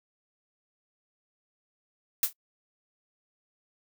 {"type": "noise with exponential decay", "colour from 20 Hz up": "blue", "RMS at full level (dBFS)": -19, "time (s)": [2.23, 2.33], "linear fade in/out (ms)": 2, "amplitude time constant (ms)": 21, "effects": ["noise-tail reverb RT60 0.1 s tail -25 dB re dry"]}